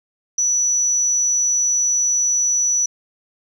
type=tone; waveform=sine; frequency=5920 Hz; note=F#8; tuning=in tune; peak=-14 dBFS; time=0.38-2.86 s; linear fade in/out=5 ms; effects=tanh soft clip ceiling -11 dBFS + 9-bit